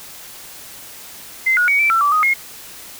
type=tone with pitch steps; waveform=sine; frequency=2071 / 1451 / 2247 / 2331 / 1342 / 1159 / 1248 / 2152 Hz; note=C7 / F#6 / C#7 / D7 / E6 / D6 / D#6 / C7; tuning=-18 / -34 / +23 / -14 / +31 / -23 / +5 / +48 cents; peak=-12 dBFS; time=1.46-2.34 s; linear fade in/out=10 ms; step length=110 ms; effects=white hiss -37 dBFS RMS until 2.99 s